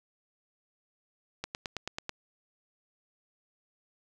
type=click train; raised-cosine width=0.2 ms; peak=-17 dBFS; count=7; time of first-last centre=1.44-2.094 s; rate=9.18 Hz; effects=none